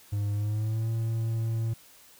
triangle tone with pitch glide, 102.6 to 113.19 Hz, G#2 to A2, -21 to +49 cents, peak -24 dBFS, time 0.12-1.74 s, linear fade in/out 10 ms, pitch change +170 cents, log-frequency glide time 0.33-0.87 s, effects white hiss -55 dBFS RMS until 2.19 s

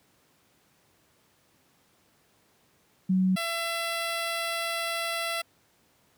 sine / 10% pulse tone pair in turn, 186.7 / 672.1 Hz, F#3 / E5, +16 / +33 cents, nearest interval octave + minor seventh, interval 2217 cents, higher second, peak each -20 dBFS, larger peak neither, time 3.09-3.36 / 3.36-5.42 s, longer second, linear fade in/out 10 ms, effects pink hiss -65 dBFS RMS until 6.17 s + high-pass 100 Hz 12 dB/octave

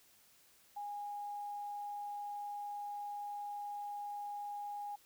sine tone, 821 Hz, G#5, 20 cents flat, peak -40 dBFS, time 0.76-4.96 s, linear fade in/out 10 ms, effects white hiss -66 dBFS RMS until 5.05 s

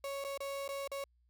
35% pulse tone with dropouts, 554.4 Hz, C#5, in tune, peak -36 dBFS, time 0.04-1.04 s, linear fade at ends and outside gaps 2 ms, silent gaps 0.241-0.247 / 0.376-0.404 / 0.679-0.689 / 0.876-0.916 s, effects added 60 Hz sine -68 dBFS peak until 1.29 s

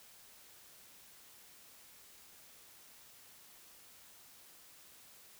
silence, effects white hiss -59 dBFS RMS until 5.39 s

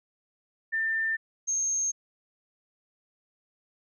sine tone pair in turn, 1792 / 6421 Hz, A6 / G8, +31 / +41 cents, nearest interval octave + minor seventh, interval 2210 cents, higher second, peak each -25 dBFS, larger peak neither, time 0.72-1.17 / 1.47-1.92 s, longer neither, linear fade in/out 20 ms, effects none

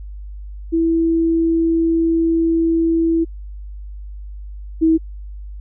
sine tone pair in turn, 329.6 / 322.6 Hz, E4 / E4, 0 / -37 cents, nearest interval unison, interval 37 cents, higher first, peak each -13 / -10 dBFS, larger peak second, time 0.72-3.25 / 4.81-4.98 s, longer first, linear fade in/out 20 ms, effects added 50 Hz sine -29 dBFS peak until 5.6 s

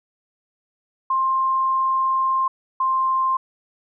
sine tone pair in turn, 1056 / 1051.2 Hz, C6 / C6, +16 / +8 cents, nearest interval unison, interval 8 cents, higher first, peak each -17 dBFS, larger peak neither, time 1.1-2.48 / 2.8-3.37 s, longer first, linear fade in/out 5 ms, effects none

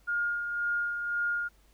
sine tone with tremolo, 1419 Hz, F6, 27 cents sharp, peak -26 dBFS, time 0.07-1.49 s, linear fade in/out 20 ms, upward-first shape sine, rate 1.9 Hz, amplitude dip 45%, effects added 50 Hz sine -61 dBFS peak until 1.73 s + pink hiss -66 dBFS RMS until 1.73 s

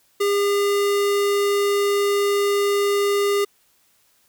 square tone, 404.3 Hz, G#4, 46 cents flat, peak -18 dBFS, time 0.2-3.45 s, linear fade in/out 10 ms, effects white hiss -61 dBFS RMS until 4.28 s

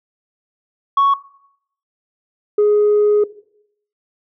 sine tone pair in turn, 1111 / 417.2 Hz, C#6 / G#4, +4 / +8 cents, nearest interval octave + perfect fourth, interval 1696 cents, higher first, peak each -8 dBFS, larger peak neither, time 0.97-1.14 / 2.58-3.24 s, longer second, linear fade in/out 5 ms, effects noise-tail reverb RT60 0.7 s tail -19 dB re dry + tanh soft clip ceiling -8 dBFS

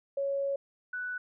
sine tone pair in turn, 555 / 1485.4 Hz, C#5 / F#6, +2 / +6 cents, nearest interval octave + perfect fourth, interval 1704 cents, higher second, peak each -28 / -33 dBFS, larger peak first, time 0.17-0.56 / 0.93-1.18 s, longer first, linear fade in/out 5 ms, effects none

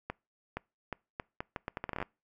accelerating click train, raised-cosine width 0.5 ms, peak -20 dBFS, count 16, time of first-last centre 0.1-2.026 s, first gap 470 ms, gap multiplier 0.76, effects noise-tail reverb RT60 0.3 s tail -26 dB re dry

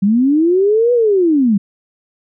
sine linear two-way sweep, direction up then down, 188.8 to 493.9 to 188.8 Hz, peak -9 dBFS, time 0.02-1.58 s, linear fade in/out 10 ms, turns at 0.93 s, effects none

